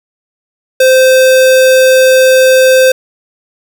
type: tone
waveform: square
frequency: 519 Hz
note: C5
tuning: 14 cents flat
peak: -4 dBFS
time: 0.8-2.92 s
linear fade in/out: 5 ms
effects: 7-bit